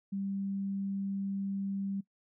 sine tone, 196.5 Hz, G3, 4 cents sharp, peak -32 dBFS, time 0.12-2.01 s, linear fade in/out 10 ms, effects noise-tail reverb RT60 0.1 s tail -20 dB re dry

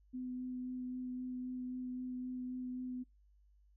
sine tone with vibrato, 252.5 Hz, B3, 39 cents sharp, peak -39 dBFS, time 0.13-3.04 s, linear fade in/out 20 ms, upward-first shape sine, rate 3.8 Hz, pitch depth 10 cents each way, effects noise-tail reverb RT60 0.2 s tail -25 dB re dry + added 50 Hz sine -64 dBFS peak until 3.76 s

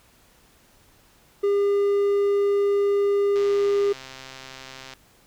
triangle tone, 403.2 Hz, G4, 49 cents sharp, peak -16 dBFS, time 1.43-3.93 s, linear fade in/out 10 ms
click train, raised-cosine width 0.2 ms, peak -22 dBFS, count 209, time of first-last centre 3.36-4.936 s, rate 132 Hz
effects pink hiss -57 dBFS RMS until 5.26 s

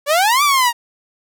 sawtooth exponential two-way sweep, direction up then down, 554.4 to 1194 to 926 Hz, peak -8 dBFS, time 0.06-0.73 s, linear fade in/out 50 ms, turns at 0.43 s, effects none

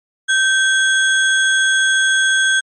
sine tone with sample-and-hold, 1557 Hz, G6, 12 cents flat, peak -11 dBFS, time 0.28-2.61 s, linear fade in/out 20 ms, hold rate 4900 Hz, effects MP3 48 kbps

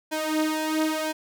sawtooth tone with flanger, 311.9 Hz, D#4, 4 cents sharp, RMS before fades -26 dBFS, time 0.11-1.13 s, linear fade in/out 20 ms, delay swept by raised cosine 1.2 to 4.4 ms, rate 1 Hz, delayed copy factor +0.75, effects none

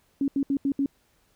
sine tone bursts at uneven times, 277.2 Hz, C#4, in tune, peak -21 dBFS, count 5, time 0.21-0.28 / 0.36-0.43 / 0.5-0.57 / 0.65-0.72 / 0.79-0.86 s, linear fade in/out 2 ms, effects pink hiss -66 dBFS RMS until 1.35 s

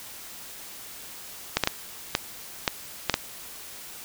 clicks, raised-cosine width 0.2 ms, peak -3 dBFS, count 7, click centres 1.57 / 1.637 / 1.674 / 2.151 / 2.678 / 3.097 / 3.141 s, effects white hiss -42 dBFS RMS until 4.04 s

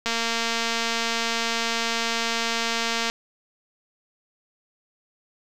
click train, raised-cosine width 0.2 ms, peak -8 dBFS, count 700, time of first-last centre 0.06-3.099 s, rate 230 Hz, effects 7-bit

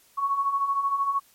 sine beating tone pair, 1100 / 1113 Hz, C#6 / C#6, -14 / +7 cents, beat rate 13 Hz, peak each -30 / -23 dBFS, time 0.17-1.2 s, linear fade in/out 20 ms, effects white hiss -59 dBFS RMS until 1.34 s + MP3 64 kbps

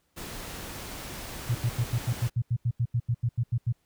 pink noise, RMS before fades -39 dBFS, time 0.16-2.3 s, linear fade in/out 20 ms
sine tone bursts, 118.8 Hz, A#2, 33 cents sharp, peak -22 dBFS, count 16, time 1.49-3.726 s, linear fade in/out 10 ms, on 61 ms, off 84 ms
effects pink hiss -72 dBFS RMS until 3.85 s

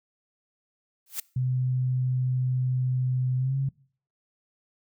blue noise with exponential growth, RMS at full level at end -26 dBFS, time 1.06-1.2 s, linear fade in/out 5 ms, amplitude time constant 29 ms
sine tone with pitch glide, 127.6 to 135.97 Hz, C3 to C#3, -43 to -33 cents, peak -23 dBFS, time 1.36-3.69 s, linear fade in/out 5 ms, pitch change +110 cents, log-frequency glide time 3.38-3.57 s
effects noise-tail reverb RT60 0.5 s tail -23 dB re dry

